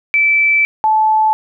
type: tone pair in turn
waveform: sine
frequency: 2320 / 869 Hz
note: D7 / A5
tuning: -22 / -22 cents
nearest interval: octave + perfect fourth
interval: 1700 cents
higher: first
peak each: -9 dBFS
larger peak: neither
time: 0.14-0.65 / 0.84-1.33 s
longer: first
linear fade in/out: 0 ms
effects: none